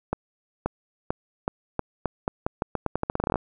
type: accelerating click train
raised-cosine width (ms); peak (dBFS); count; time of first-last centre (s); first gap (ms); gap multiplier
1; -10; 22; 0.13-3.357; 530; 0.84
effects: none